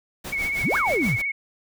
pink noise with tremolo, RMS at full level -33 dBFS, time 0.24-1.22 s, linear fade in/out 10 ms, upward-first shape sine, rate 6.3 Hz, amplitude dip 80%
sine tone with vibrato, 2217 Hz, C#7, in tune, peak -23 dBFS, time 0.32-1.32 s, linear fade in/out 10 ms, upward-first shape triangle, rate 15 Hz, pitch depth 45 cents each way
sine exponential two-way sweep, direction up then down, 100 to 1708 to 100 Hz, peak -21 dBFS, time 0.63-1.17 s, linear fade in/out 20 ms, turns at 0.77 s
effects none

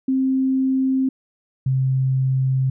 sine tone pair in turn, 263.7 / 131.85 Hz, C4 / C3, +14 / +14 cents, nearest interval octave, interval 1200 cents, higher first, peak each -16 dBFS, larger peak neither, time 0.08-1.09 / 1.66-2.7 s, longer second, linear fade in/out 5 ms, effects none

